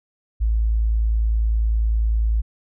sine tone, 55 Hz, A1, in tune, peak -16 dBFS, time 0.4-2.42 s, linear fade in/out 20 ms, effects none

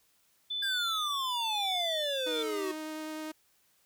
sine tone with tremolo, 3505 Hz, A7, 7 cents flat, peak -30 dBFS, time 0.5-2.43 s, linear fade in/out 10 ms, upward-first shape triangle, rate 1 Hz, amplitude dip 40%
square exponential sweep, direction down, 1635 to 365.1 Hz, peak -33 dBFS, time 0.62-2.72 s, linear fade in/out 10 ms
sawtooth tone with vibrato, 311.1 Hz, D#4, in tune, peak -33 dBFS, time 2.26-3.32 s, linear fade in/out 10 ms, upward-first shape triangle, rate 9.9 Hz, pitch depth 9 cents each way
effects white hiss -69 dBFS RMS until 3.85 s

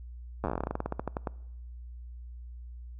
slowing click train, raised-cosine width 1 ms, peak -17 dBFS, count 22, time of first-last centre 0.44-1.272 s, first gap 9 ms, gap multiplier 1.13, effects noise-tail reverb RT60 0.9 s tail -23 dB re dry + added 60 Hz sine -41 dBFS peak until 2.99 s

